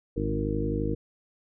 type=harmonic tone with a mistuned harmonic; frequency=51.7 Hz; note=G#1; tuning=7 cents flat; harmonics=1 / 2 / 3 / 4 / 5 / 6 / 7 / 9; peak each=-32 / -33 / -35 / -36 / -36 / -32 / -37 / -33 dBFS; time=0.16-0.95 s; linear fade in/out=10 ms; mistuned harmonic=2; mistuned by=+48 cents; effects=none